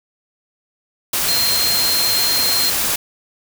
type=tone in noise; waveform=sine; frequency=4186 Hz; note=C8; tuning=in tune; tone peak=-17 dBFS; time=1.28-2.7 s; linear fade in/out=5 ms; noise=white; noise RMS=-19 dBFS; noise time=1.13-2.96 s; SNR=-1 dB; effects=none